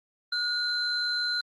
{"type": "tone pair together", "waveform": "sine", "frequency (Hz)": [1445, 4087], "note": ["F#6", "C8"], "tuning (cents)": [-41, -41], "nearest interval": "octave + tritone", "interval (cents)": 1800, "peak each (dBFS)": [-29, -27], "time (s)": [0.32, 1.41], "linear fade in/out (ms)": 5, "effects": ["tanh soft clip ceiling -19 dBFS", "Opus 32 kbps"]}